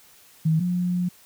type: tone pair in turn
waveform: sine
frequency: 159.4 / 178.55 Hz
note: D#3 / F3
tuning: +42 / +39 cents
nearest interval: major second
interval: 197 cents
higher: second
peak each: -17 / -21 dBFS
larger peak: first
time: 0.45-0.6 / 0.6-1.09 s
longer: second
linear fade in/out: 10 ms
effects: white hiss -53 dBFS RMS until 1.25 s